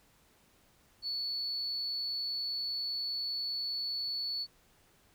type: tone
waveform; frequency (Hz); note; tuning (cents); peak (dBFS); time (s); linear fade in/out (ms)
sine; 4435; C#8; 0; -32; 1.02-4.47; 50
effects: tanh soft clip ceiling -28 dBFS + pink hiss -66 dBFS RMS until 5.14 s